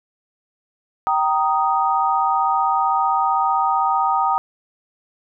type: chord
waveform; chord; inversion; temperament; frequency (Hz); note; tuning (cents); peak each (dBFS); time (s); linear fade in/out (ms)
sine; Eb major; first; just; 777.8 / 933.4 / 1244.5; G5 / Bb5 / Eb6; -14 / +2 / 0; -20; 1.07-4.38; 0
effects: none